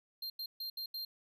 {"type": "tone bursts at uneven times", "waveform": "square", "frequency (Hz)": 4186, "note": "C8", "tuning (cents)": 0, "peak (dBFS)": -39, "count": 5, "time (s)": [[0.22, 0.3], [0.39, 0.46], [0.6, 0.7], [0.77, 0.86], [0.94, 1.05]], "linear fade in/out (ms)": 5, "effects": []}